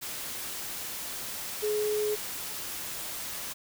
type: tone in noise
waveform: sine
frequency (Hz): 422.6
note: G#4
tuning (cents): +30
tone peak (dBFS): -26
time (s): 1.62-2.16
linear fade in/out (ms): 20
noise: white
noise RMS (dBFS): -37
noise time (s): 0.01-3.54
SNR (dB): +8
effects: none